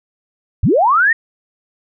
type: linear sweep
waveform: sine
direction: up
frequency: 53.1 to 1892 Hz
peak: -9 dBFS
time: 0.63-1.13 s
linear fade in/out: 5 ms
effects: none